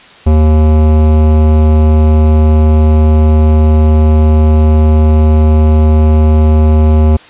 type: tone with hard clipping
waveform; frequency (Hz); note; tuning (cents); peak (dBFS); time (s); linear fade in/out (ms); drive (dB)
sine; 77.4; D#2; -9; -6; 0.26-7.17; 10; 17
effects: white hiss -37 dBFS RMS until 7.29 s + resampled to 8000 Hz